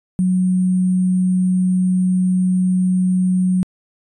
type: tone with sample-and-hold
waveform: sine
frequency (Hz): 183.6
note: F#3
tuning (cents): -13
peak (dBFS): -13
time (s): 0.19-3.63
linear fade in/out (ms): 0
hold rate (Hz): 8820
effects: resampled to 24000 Hz